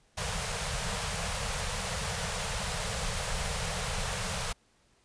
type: band-stop noise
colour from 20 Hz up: pink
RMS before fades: -33 dBFS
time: 0.17-4.53 s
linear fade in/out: 10 ms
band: 200 to 430 Hz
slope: 96 dB/octave
effects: pink hiss -67 dBFS RMS until 5.04 s + resampled to 22050 Hz